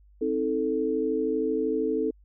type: chord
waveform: sine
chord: A diminished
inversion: first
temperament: just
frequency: 264 / 316.8 / 440 Hz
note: C4 / Eb4 / A4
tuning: +16 / +31 / 0 cents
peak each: -30 / -29 / -26 dBFS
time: 0.21-2.11 s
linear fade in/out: 10 ms
effects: added 50 Hz sine -53 dBFS peak until 2.24 s